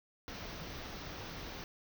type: band-stop noise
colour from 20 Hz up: pink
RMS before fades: -45 dBFS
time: 0.28-1.64 s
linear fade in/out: 0 ms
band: 6200 to 15000 Hz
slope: 96 dB/octave
effects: none